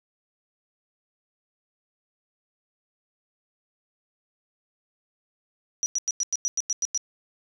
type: tone bursts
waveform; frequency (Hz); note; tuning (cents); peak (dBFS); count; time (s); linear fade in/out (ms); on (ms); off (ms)
sine; 5840; F#8; -24; -22; 10; 5.83-6.976; 0; 30; 94
effects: none